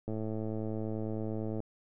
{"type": "click train", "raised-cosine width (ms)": 2, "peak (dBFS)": -24, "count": 167, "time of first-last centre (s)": [0.08, 1.603], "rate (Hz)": 109, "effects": []}